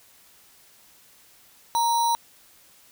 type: tone with sample-and-hold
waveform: sine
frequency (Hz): 932.3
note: A#5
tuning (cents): 0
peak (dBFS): -19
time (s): 1.75-2.15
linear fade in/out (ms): 0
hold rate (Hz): 4900
effects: white hiss -55 dBFS RMS until 2.91 s